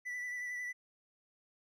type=tone with vibrato; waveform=triangle; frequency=1974 Hz; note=B6; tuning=1 cent flat; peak=-36 dBFS; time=0.05-0.73 s; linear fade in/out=20 ms; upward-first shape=sine; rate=11 Hz; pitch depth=22 cents each way; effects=none